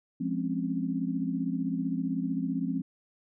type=chord; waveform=sine; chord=Db major seventh; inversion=first; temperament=equal; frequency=174.61 / 207.7 / 261.6 / 277.2 Hz; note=F3 / Ab3 / C4 / Db4; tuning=0 / 0 / 0 / 0 cents; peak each=-33 / -35 / -31 / -36 dBFS; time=0.2-2.82 s; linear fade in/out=10 ms; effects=none